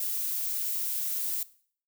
violet noise, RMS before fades -31 dBFS, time 0-1.43 s, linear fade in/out 2 ms, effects noise-tail reverb RT60 0.5 s tail -18 dB re dry

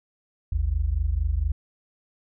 sine tone pair together, 53.44 / 77.78 Hz, A1 / D#2, -50 / 0 cents, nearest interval tritone, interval 650 cents, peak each -24 dBFS, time 0.52-1.52 s, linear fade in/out 5 ms, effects none

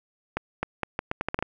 accelerating click train, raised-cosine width 0.5 ms, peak -11 dBFS, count 10, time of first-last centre 0.37-1.426 s, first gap 260 ms, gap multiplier 0.78, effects none

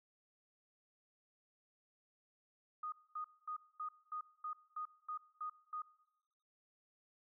sine tone bursts, 1238 Hz, D#6, 9 cents flat, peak -40 dBFS, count 10, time 2.83-5.82 s, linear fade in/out 5 ms, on 92 ms, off 230 ms, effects noise-tail reverb RT60 1.0 s tail -20 dB re dry

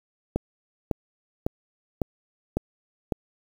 click train, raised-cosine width 2 ms, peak -10 dBFS, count 6, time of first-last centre 0.36-3.122 s, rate 1.81 Hz, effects 7-bit

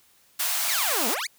white high-pass noise, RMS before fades -26 dBFS, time 0.39-1.15 s, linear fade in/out 10 ms, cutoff 620 Hz, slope 96 dB/octave
15% pulse exponential two-way sweep, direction down then up, 2457 to 207.7 to 2457 Hz, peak -21 dBFS, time 0.68-1.27 s, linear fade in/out 5 ms, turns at 1.08 s
effects white hiss -60 dBFS RMS until 1.38 s

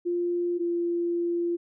sine tone pair in turn, 349.2 / 344.2 Hz, F4 / F4, 0 / -25 cents, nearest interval unison, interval 25 cents, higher first, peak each -24 dBFS, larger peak neither, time 0.05-0.59 / 0.59-1.57 s, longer second, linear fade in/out 20 ms, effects none

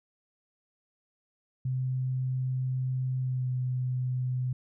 sine tone with pitch glide, 129.1 to 126.96 Hz, C3 to B2, -23 to +48 cents, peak -27 dBFS, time 1.65-4.53 s, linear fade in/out 5 ms, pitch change -29 cents, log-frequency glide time 3.21-3.49 s, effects none

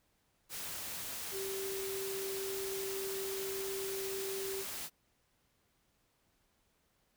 sine tone in noise, 388.2 Hz, G4, 17 cents flat, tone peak -38 dBFS, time 1.31-4.65 s, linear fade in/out 50 ms, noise white, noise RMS -42 dBFS, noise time 0.49-4.9 s, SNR +1 dB, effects pink hiss -75 dBFS RMS until 7.16 s

